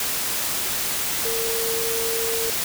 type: tone in noise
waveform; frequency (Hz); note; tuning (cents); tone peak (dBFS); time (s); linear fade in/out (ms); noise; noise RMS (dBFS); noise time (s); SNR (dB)
sine; 456; A#4; -38; -26; 1.25-2.5; 2; white; -25; 0-2.64; -4
effects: none